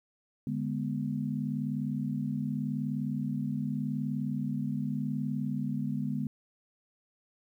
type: chord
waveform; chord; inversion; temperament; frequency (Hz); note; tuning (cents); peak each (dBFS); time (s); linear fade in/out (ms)
sine; G# diminished; second; equal; 146.83 / 207.7 / 246.9; D3 / G#3 / B3; 0 / 0 / 0; -34; 0.47-6.27; 2
effects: 11-bit